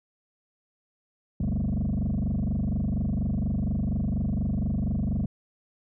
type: tone with frequency modulation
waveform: sine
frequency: 140.6 Hz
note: C#3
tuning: 25 cents sharp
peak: -21 dBFS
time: 1.4-5.26 s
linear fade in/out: 5 ms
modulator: 24.2 Hz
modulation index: 3.9
effects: tanh soft clip ceiling -23 dBFS